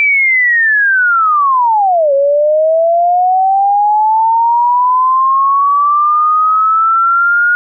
sine linear two-way sweep, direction down then up, 2340 to 547 to 1440 Hz, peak -7 dBFS, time 0-7.55 s, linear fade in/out 0 ms, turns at 2.13 s, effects none

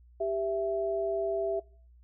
sine tone pair together, 393.6 / 662 Hz, G4 / E5, +7 / +7 cents, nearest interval major sixth, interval 900 cents, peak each -31 / -29 dBFS, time 0.2-1.6 s, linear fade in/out 10 ms, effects noise-tail reverb RT60 0.5 s tail -24 dB re dry + added 60 Hz sine -54 dBFS peak until 2.03 s

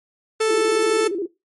45% pulse tone, 440 Hz, A4, in tune, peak -16 dBFS, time 0.4-1.08 s, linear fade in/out 10 ms
sine tone with vibrato, 370 Hz, F#4, in tune, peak -22 dBFS, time 0.47-1.27 s, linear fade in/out 20 ms, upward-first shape square, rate 14 Hz, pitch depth 150 cents each way
effects noise-tail reverb RT60 0.2 s tail -17 dB re dry + MP3 48 kbps

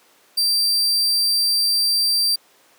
40% pulse tone, 4699 Hz, D8, in tune, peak -15 dBFS, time 0.37-2.36 s, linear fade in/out 10 ms, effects pink hiss -54 dBFS RMS until 2.78 s + high-pass 400 Hz 12 dB/octave

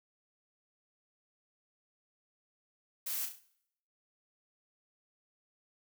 blue noise with echo, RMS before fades -37 dBFS, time 3.06-3.26 s, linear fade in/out 10 ms, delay 34 ms, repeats 4, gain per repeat -6 dB, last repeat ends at 3.396 s, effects noise-tail reverb RT60 0.7 s tail -18 dB re dry

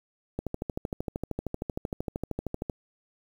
click train, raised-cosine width 2 ms, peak -17 dBFS, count 31, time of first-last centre 0.39-2.698 s, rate 13 Hz, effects 8-bit

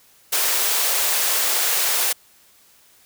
white high-pass noise, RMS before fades -20 dBFS, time 0.32-2.13 s, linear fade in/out 10 ms, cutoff 410 Hz, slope 24 dB/octave, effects white hiss -54 dBFS RMS until 3.05 s

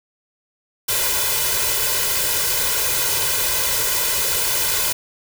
white noise with comb filter, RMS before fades -20 dBFS, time 0.88-4.93 s, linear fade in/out 10 ms, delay 2 ms, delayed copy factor +0.9, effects none

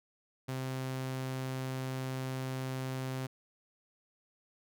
sawtooth tone, 130.81 Hz, C3, in tune, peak -31 dBFS, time 0.48-3.27 s, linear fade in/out 10 ms, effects none

